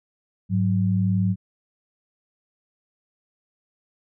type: tone pair together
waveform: sine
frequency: 103.83 / 185 Hz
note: G#2 / F#3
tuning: 0 / 0 cents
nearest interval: minor seventh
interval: 1000 cents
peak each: -21 dBFS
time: 0.49-1.36 s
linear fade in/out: 50 ms
effects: none